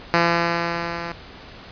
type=tone with level ramp; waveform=5% pulse; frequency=170 Hz; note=F3; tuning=46 cents flat; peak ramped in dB=-3 to -17 dBFS; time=0.14-1.12 s; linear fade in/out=0 ms; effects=pink hiss -41 dBFS RMS until 1.71 s + resampled to 11025 Hz